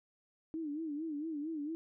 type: tone with vibrato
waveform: sine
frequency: 307.1 Hz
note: D#4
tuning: 23 cents flat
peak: -36 dBFS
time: 0.54-1.75 s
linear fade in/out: 0 ms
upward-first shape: sine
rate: 4.4 Hz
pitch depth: 120 cents each way
effects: none